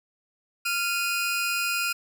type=tone pair together; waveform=sawtooth; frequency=1390.6 / 2485 Hz; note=F6 / D#7; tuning=-8 / -3 cents; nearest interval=minor seventh; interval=1005 cents; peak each=-24 dBFS; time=0.65-1.93 s; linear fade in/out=10 ms; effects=none